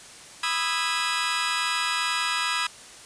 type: chord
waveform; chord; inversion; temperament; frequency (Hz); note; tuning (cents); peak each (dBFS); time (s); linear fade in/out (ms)
20% pulse; E major seventh; second; just; 988.9 / 1236.1 / 1318.5 / 1648.1; B5 / D#6 / E6 / G#6; +2 / -12 / 0 / -14; -25; 0.43-2.67; 5
effects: white hiss -45 dBFS RMS until 3.05 s + resampled to 22050 Hz

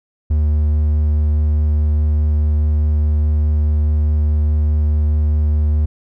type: tone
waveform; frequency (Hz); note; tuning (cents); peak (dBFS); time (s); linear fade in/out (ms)
triangle; 75.4; D2; +46; -10; 0.3-5.86; 10
effects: none

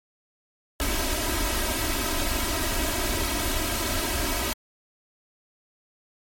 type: noise with comb filter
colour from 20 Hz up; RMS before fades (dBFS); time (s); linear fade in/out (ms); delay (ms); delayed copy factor
pink; -26; 0.8-4.53; 0; 3.1; +0.9
effects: MP3 64 kbps

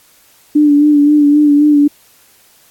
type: tone with vibrato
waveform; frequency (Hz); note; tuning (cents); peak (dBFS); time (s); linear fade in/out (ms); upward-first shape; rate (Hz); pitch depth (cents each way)
sine; 293.7; D4; 0; -5; 0.55-1.88; 10; sine; 3.8; 35
effects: white hiss -48 dBFS RMS until 2.7 s + AAC 64 kbps

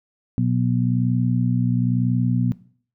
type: harmonic tone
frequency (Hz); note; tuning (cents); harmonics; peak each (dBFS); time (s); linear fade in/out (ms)
61; B1; -21; 2 / 3 / 4; -20 / -22 / -23; 0.38-2.52; 0
effects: noise-tail reverb RT60 0.5 s tail -19 dB re dry

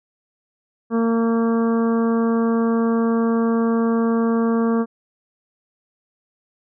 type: harmonic tone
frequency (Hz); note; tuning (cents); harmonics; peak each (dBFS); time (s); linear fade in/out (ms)
229; A#3; -31; 1 / 2 / 3 / 4 / 5 / 6 / 7; -17 / -22 / -32 / -34 / -30 / -37 / -39; 0.9-4.86; 50
effects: none

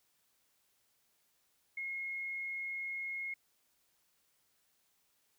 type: tone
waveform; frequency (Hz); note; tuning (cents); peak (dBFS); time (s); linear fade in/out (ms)
sine; 2158; C#7; -47; -37; 1.77-3.34; 5
effects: white hiss -75 dBFS RMS until 5.38 s

